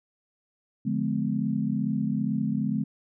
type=chord; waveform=sine; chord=D diminished seventh; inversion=none; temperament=just; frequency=146.83 / 176.2 / 211.4 / 253.7 Hz; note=D3 / F3 / Ab3 / Cb4; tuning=0 / +16 / +31 / +47 cents; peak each=-31 / -33 / -27 / -30 dBFS; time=0.85-2.84 s; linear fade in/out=10 ms; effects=none